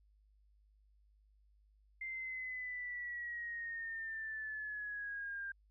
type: linear sweep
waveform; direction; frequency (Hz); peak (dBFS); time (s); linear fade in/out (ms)
sine; down; 2093 to 1589; -40; 2.01-5.52; 5
effects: added 51 Hz sine -66 dBFS peak until 5.7 s